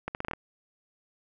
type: accelerating click train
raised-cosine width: 0.5 ms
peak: -17 dBFS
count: 7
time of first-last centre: 0.08-0.335 s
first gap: 69 ms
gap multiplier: 0.8
effects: none